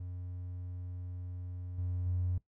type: tone with level steps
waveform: triangle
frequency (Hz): 90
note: F#2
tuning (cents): -47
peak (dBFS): -37 / -30 / -27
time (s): 0-2.38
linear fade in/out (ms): 5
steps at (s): 1.78 / 2.06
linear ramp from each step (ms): 5
effects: noise-tail reverb RT60 0.1 s tail -19 dB re dry + tanh soft clip ceiling -25 dBFS